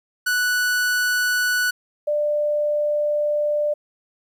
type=tone pair in turn; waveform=45% pulse / sine; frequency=1480 / 593.5 Hz; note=F#6 / D5; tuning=0 / +18 cents; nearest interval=octave + major third; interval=1582 cents; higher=first; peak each=-18 dBFS; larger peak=neither; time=0.26-1.71 / 2.07-3.74 s; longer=second; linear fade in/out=10 ms; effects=10-bit